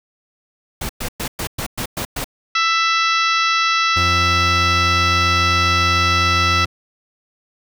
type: noise bursts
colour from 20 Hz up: pink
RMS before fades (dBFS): -24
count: 8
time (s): 0.81-2.244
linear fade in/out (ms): 5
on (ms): 83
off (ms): 110
type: harmonic tone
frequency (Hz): 663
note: E5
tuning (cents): +10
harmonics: 2 / 3 / 4 / 5 / 6 / 7 / 8 / 9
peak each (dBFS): -17 / -22 / -22 / -26 / -25 / -30 / -28 / -32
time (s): 2.55-6.65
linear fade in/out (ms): 5
type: tone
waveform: 40% pulse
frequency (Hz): 87.31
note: F2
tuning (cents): 0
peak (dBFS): -19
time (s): 3.96-6.66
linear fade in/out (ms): 10
effects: none